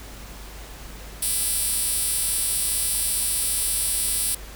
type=tone with high-pass filter; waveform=5% pulse; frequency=334.9 Hz; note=E4; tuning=27 cents sharp; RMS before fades=-24 dBFS; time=1.22-4.35 s; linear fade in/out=5 ms; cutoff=8800 Hz; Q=1.1; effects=added 50 Hz sine -39 dBFS peak until 4.55 s + pink hiss -42 dBFS RMS until 4.55 s